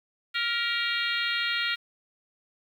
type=harmonic tone with a mistuned harmonic; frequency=466.2 Hz; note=A#4; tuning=in tune; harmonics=3 / 4 / 5 / 6 / 7 / 8 / 9; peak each=-31 / -32 / -33 / -34 / -34 / -35 / -36 dBFS; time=0.34-1.76 s; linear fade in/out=20 ms; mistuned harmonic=4; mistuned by=+39 cents; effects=9-bit